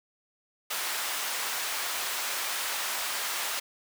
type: high-pass noise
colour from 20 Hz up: pink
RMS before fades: -32 dBFS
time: 0.7-3.6 s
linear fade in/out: 10 ms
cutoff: 980 Hz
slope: 12 dB/octave
effects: none